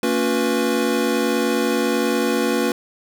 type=tone cluster; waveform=square; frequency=228.1 / 278.2 / 359.7 / 488.8 Hz; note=A#3 / C#4 / F#4 / B4; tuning=-37 / +6 / -49 / -18 cents; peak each=-24 dBFS; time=0.03-2.72 s; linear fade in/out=2 ms; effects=none